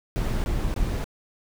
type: noise bursts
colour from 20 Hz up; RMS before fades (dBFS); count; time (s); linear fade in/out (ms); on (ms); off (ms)
brown; -25; 3; 0.16-1.042; 0; 280; 21
effects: none